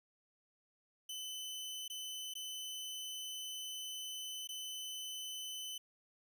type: tone with dropouts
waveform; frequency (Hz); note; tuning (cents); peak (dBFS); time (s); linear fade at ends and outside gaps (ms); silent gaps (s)
sawtooth; 3030; F#7; +40; -39; 1.09-5.78; 5; 1.88-1.899 / 2.339-2.352 / 4.474-4.489
effects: none